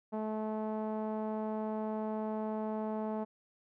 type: tone with low-pass filter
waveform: sawtooth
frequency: 216.5 Hz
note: A3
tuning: 28 cents flat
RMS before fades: -36 dBFS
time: 0.12-3.25 s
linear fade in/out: 20 ms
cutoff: 810 Hz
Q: 2.2
effects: none